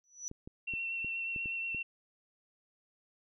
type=tone with exponential growth; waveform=sine; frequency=5920 Hz; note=F#8; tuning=in tune; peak=-34 dBFS; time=0.04-0.28 s; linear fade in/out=0 ms; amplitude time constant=52 ms
type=clicks; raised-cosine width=3 ms; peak=-33 dBFS; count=7; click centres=0.314 / 0.475 / 0.737 / 1.046 / 1.362 / 1.458 / 1.747 s
type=tone with vibrato; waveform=sine; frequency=2711 Hz; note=E7; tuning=48 cents sharp; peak=-34 dBFS; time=0.67-1.83 s; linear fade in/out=10 ms; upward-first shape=sine; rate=8.3 Hz; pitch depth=15 cents each way
effects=none